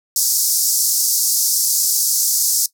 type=band-pass noise; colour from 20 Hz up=pink; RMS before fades=-17 dBFS; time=0.16-2.66 s; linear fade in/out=2 ms; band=5000 to 16000 Hz; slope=48 dB/octave; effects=noise-tail reverb RT60 0.1 s tail -18 dB re dry